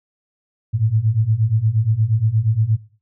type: beating tone pair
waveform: sine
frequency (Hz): 105.6 / 114.1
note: G#2 / A#2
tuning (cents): +29 / -37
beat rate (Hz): 8.5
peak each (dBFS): -19 / -17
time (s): 0.73-2.77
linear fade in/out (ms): 20
effects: noise-tail reverb RT60 0.4 s tail -18 dB re dry